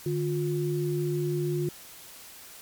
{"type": "tone pair together", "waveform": "sine", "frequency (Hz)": [149, 354.4], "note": ["D3", "F4"], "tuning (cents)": [25, 25], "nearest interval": "octave + minor third", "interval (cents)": 1500, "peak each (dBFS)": -28, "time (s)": [0.06, 1.69], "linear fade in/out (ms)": 2, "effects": ["white hiss -47 dBFS RMS until 2.61 s", "MP3 96 kbps"]}